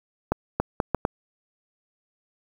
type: accelerating click train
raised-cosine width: 1 ms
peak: -7 dBFS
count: 5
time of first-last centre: 0.32-1.051 s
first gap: 280 ms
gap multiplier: 0.72
effects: 7-bit